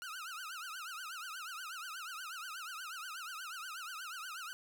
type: tone with vibrato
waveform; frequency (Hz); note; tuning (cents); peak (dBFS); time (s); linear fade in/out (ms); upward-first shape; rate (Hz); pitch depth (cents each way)
sawtooth; 1382; F6; -19; -39; 0.02-4.53; 0; triangle; 8.3; 230
effects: none